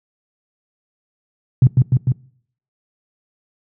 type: tone with echo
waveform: sine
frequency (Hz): 127.2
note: C3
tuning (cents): -48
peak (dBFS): -5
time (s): 1.62-1.67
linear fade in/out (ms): 2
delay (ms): 150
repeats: 3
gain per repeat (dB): -2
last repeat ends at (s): 2.12
effects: noise-tail reverb RT60 0.6 s tail -23 dB re dry + high-pass 80 Hz 12 dB/octave

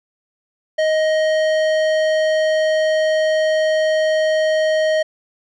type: tone with tanh clipping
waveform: sine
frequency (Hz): 626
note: D#5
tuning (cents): +10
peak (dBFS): -16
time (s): 0.78-5.03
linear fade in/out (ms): 10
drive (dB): 15
effects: none

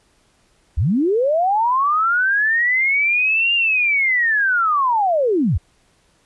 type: linear two-way sweep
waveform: sine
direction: up then down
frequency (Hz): 57 to 2818 to 57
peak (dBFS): -14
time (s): 0.77-5.58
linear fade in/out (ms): 10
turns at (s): 3.54
effects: pink hiss -59 dBFS RMS until 6.25 s + resampled to 24000 Hz

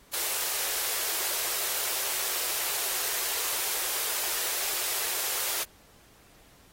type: high-pass noise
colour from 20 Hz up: white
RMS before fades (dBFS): -30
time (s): 0.13-5.64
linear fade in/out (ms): 10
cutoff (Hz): 340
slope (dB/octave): 96
effects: pink hiss -58 dBFS RMS until 6.72 s + AAC 48 kbps

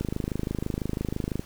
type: click train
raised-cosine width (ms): 3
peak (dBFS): -15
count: 37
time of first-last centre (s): 0.01-1.395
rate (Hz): 26
effects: pink hiss -50 dBFS RMS until 1.45 s

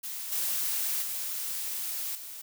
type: noise with level steps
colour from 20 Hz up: blue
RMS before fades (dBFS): -37 / -30 / -34 / -42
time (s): 0.03-2.42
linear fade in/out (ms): 10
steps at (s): 0.32 / 1.02 / 2.15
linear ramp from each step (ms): 2
effects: none

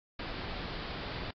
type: low-pass noise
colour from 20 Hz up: pink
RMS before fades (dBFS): -39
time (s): 0.19-1.31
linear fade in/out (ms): 5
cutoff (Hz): 4900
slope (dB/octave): 96
effects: AAC 48 kbps

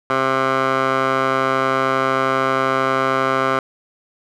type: tone with band-pass filter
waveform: 15% pulse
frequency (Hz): 132.8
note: C3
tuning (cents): +26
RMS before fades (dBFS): -18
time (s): 0.1-3.59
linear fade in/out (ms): 2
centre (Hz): 1100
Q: 1.8
effects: none

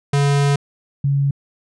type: tone pair in turn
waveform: square / sine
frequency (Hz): 141.8 / 139.77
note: C#3 / C#3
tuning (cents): +40 / +15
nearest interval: unison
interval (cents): 25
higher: first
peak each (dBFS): -14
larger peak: neither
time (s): 0.13-0.56 / 1.04-1.31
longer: first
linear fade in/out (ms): 5
effects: resampled to 22050 Hz

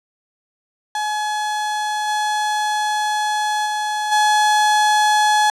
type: tone with level steps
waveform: 35% pulse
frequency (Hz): 847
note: G#5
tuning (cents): +34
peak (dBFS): -18 / -16 / -18 / -11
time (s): 0.95-5.5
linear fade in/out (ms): 2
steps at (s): 2.07 / 3.65 / 4.11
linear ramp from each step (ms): 20
effects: low-pass 9000 Hz 12 dB/octave

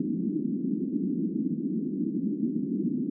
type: band-pass noise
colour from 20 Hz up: white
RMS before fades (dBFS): -29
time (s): 0-3.1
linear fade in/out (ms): 5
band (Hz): 180 to 310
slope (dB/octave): 48
effects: none

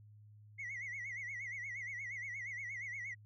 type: tone with vibrato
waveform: sine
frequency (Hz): 2064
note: C7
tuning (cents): -24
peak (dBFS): -39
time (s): 0.58-3.15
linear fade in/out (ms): 20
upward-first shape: sine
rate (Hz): 8.5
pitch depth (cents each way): 130
effects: tanh soft clip ceiling -39 dBFS + added 105 Hz sine -56 dBFS peak until 3.25 s

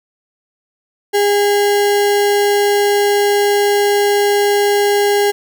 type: tone with sample-and-hold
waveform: sine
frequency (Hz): 408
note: G#4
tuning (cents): -31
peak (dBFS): -10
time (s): 1.13-5.32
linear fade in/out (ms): 20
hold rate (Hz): 1225
effects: none

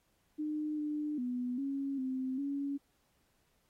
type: tone with pitch steps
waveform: sine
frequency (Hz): 303.7 / 299.4 / 247.4 / 275.6 / 260.2 / 280.7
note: D#4 / D4 / B3 / C#4 / C4 / C#4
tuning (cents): -42 / +33 / +3 / -10 / -9 / +22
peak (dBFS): -33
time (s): 0.38-2.78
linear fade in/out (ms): 20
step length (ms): 400
effects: pink hiss -75 dBFS RMS until 3.69 s + AAC 48 kbps

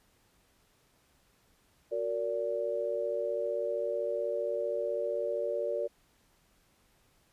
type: chord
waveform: sine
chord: Gb augmented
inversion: none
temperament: just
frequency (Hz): 370 / 462.5 / 578.1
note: Gb4 / Bb4 / D5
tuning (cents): 0 / -14 / -27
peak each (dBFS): -38 / -34 / -32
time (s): 1.91-5.88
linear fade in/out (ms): 20
effects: pink hiss -68 dBFS RMS until 7.32 s + resampled to 32000 Hz

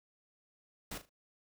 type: noise with echo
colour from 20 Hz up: pink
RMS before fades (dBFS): -42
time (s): 0.91-0.98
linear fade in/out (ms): 5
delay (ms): 38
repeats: 3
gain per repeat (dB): -11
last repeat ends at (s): 1.094
effects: none

